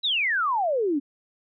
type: exponential sweep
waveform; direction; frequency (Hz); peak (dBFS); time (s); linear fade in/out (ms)
sine; down; 4002 to 266.7; -21; 0.03-1; 20
effects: none